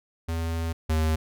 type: tone pair in turn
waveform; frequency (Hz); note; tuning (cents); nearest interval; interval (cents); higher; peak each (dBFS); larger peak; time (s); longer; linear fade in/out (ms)
square; 82.41 / 78.98; E2 / D#2; 0 / +26; minor second; 74; first; -27 / -22; second; 0.28-0.73 / 0.89-1.16; first; 10
effects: none